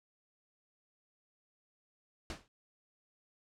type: noise with exponential decay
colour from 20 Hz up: pink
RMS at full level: -38 dBFS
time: 2.3-2.48 s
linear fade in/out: 1 ms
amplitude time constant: 39 ms
effects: low-pass 6000 Hz 12 dB/octave